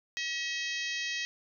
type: harmonic tone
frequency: 640 Hz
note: D#5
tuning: 49 cents sharp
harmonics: 3 / 4 / 5 / 6 / 7 / 8 / 9 / 10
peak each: -36 / -38 / -40 / -42 / -43 / -44 / -45 / -46 dBFS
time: 0.17-1.25 s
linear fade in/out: 0 ms
effects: none